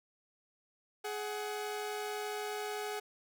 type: tone pair together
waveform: sawtooth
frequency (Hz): 420.2 / 748.7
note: G#4 / F#5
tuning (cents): +20 / +20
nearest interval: minor seventh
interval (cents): 1000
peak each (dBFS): -34 / -38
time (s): 1.04-3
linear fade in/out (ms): 10
effects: none